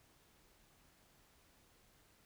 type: silence
effects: pink hiss -69 dBFS RMS until 2.25 s